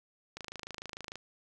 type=click train; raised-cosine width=0.2 ms; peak=-24 dBFS; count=22; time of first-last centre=0.37-1.157 s; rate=26.7 Hz; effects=none